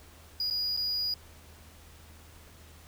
triangle tone with dropouts, 4900 Hz, D#8, 27 cents flat, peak -27 dBFS, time 0.4-1.14 s, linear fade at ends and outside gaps 2 ms, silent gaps 0.501-0.508 / 0.766-0.773 s, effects added 79 Hz sine -53 dBFS peak until 2.87 s + pink hiss -55 dBFS RMS until 2.87 s

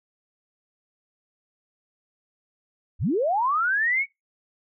sine linear sweep, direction up, 44.43 to 2272 Hz, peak -20 dBFS, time 2.99-4.06 s, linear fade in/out 50 ms, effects noise-tail reverb RT60 0.2 s tail -24 dB re dry

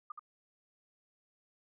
sine tone with echo, 1213 Hz, D#6, 44 cents flat, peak -39 dBFS, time 0.1-0.12 s, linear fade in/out 5 ms, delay 74 ms, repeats 1, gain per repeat -3 dB, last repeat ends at 0.194 s, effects none

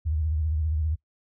sine tone with vibrato, 77.78 Hz, D#2, in tune, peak -23 dBFS, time 0.05-0.96 s, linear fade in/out 20 ms, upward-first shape sine, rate 15 Hz, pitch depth 100 cents each way, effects noise-tail reverb RT60 0.1 s tail -20 dB re dry

